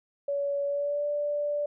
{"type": "tone with pitch glide", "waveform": "sine", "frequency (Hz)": [566, 585.3], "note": ["C#5", "D5"], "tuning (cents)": [36, -6], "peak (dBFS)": -26, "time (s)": [0.28, 1.66], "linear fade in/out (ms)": 5, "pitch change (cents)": 58, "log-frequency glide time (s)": [0.65, 1.06], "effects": []}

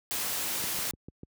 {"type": "noise", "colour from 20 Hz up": "white", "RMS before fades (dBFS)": -32, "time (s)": [0.11, 0.91], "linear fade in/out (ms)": 0}
{"type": "click train", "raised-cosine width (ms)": 3, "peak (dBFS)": -29, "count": 5, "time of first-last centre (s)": [0.64, 1.233], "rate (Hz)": 6.74}
{"effects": ["high-pass 60 Hz 12 dB/octave"]}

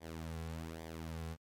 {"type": "tone with flanger", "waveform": "sawtooth", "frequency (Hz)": 81.2, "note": "E2", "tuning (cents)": -26, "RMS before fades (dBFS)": -44, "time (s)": [0, 1.37], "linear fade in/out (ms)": 50, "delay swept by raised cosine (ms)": [0.72, 3.32], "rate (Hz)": 1.2, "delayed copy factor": -0.7, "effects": ["MP3 64 kbps"]}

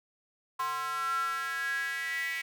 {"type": "tone with high-pass filter sweep", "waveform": "square", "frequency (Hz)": 150.1, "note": "D3", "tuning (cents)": 38, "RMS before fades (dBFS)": -33, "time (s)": [0.59, 2.42], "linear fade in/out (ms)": 10, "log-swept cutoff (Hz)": [1100, 2100], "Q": 9.8, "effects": []}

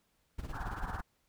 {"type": "noise with tremolo", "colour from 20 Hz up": "brown", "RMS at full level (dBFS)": -37, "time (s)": [0.38, 1.01], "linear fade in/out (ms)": 10, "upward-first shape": "sine", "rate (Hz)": 18, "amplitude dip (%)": 75}
{"type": "band-pass noise", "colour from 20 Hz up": "pink", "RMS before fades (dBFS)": -44, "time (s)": [0.52, 1.02], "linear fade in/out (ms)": 20, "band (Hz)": [720, 1700], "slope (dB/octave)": 96}
{"effects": ["pink hiss -75 dBFS RMS until 1.28 s"]}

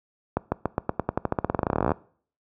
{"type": "accelerating click train", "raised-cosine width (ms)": 1, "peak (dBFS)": -8, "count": 29, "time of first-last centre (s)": [0.37, 1.918], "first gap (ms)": 150, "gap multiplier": 0.91, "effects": ["noise-tail reverb RT60 0.5 s tail -22 dB re dry", "high-pass 60 Hz 12 dB/octave"]}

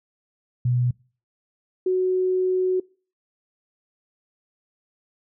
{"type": "tone pair in turn", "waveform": "sine", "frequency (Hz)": [123.3, 370.2], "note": ["B2", "F#4"], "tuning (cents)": [-2, 1], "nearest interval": "octave + perfect fifth", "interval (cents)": 1903, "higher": "second", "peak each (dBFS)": [-18, -18], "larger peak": "neither", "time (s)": [[0.65, 0.91], [1.86, 2.8]], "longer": "second", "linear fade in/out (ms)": 5, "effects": ["noise-tail reverb RT60 0.4 s tail -25 dB re dry"]}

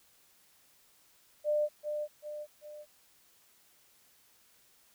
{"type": "tone with echo", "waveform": "sine", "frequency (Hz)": 598, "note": "D5", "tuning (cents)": 31, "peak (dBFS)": -26, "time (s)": [1.44, 1.69], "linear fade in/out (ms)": 50, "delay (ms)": 390, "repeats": 3, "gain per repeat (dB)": -6, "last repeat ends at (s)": 2.86, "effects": ["white hiss -65 dBFS RMS until 4.94 s"]}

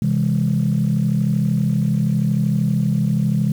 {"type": "chord", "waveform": "sine", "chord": "C augmented", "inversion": "none", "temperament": "just", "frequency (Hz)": [130.81, 163.52, 204.4], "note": ["C3", "E3", "G#3"], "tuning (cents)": [0, -14, -27], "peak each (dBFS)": -19, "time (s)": [0.02, 3.52], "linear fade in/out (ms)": 2, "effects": ["tanh soft clip ceiling -8 dBFS", "7-bit"]}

